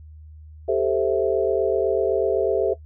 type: chord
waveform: sine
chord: A minor seventh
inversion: third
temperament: equal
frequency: 392 / 440 / 523.3 / 659.3 Hz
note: G4 / A4 / C5 / E5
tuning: 0 / 0 / 0 / 0 cents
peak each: -23 / -22 / -25 / -24 dBFS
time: 0.68-2.74 s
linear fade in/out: 10 ms
effects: noise-tail reverb RT60 0.1 s tail -17 dB re dry + added 77 Hz sine -40 dBFS peak until 2.85 s